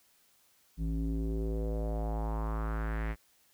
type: tone with low-pass filter sweep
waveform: square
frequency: 54.7 Hz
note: A1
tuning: 9 cents flat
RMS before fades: -33 dBFS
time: 0.77-3.16 s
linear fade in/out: 50 ms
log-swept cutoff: 210 to 2100 Hz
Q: 3.2
effects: white hiss -67 dBFS RMS until 3.53 s